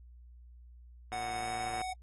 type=click train; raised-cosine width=0.5 ms; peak=-27 dBFS; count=81; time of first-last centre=1.12-1.816 s; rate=115 Hz
type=tone with pitch glide; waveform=square; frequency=740 to 744.3 Hz; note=F#5 to F#5; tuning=0 to +10 cents; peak=-36 dBFS; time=1.12-1.93 s; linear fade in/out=10 ms; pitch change=+10 cents; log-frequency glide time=1.4-1.48 s
effects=added 60 Hz sine -51 dBFS peak until 2.02 s + AAC 32 kbps